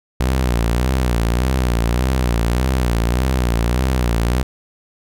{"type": "tone with vibrato", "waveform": "sawtooth", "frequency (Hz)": 61, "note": "B1", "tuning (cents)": -21, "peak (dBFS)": -11, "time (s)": [0.2, 4.43], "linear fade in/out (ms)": 5, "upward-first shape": "sine", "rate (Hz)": 1.7, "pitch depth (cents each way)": 120, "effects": []}